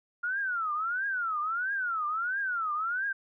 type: tone with vibrato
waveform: sine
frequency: 1395 Hz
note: F6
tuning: 2 cents flat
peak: -28 dBFS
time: 0.23-3.13 s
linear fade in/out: 10 ms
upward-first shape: triangle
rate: 1.5 Hz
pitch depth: 290 cents each way
effects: none